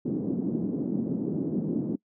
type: band-pass noise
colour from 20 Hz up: white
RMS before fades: -29 dBFS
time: 0.05-1.96 s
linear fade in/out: 10 ms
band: 170 to 300 Hz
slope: 24 dB/octave
effects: noise-tail reverb RT60 0.1 s tail -24 dB re dry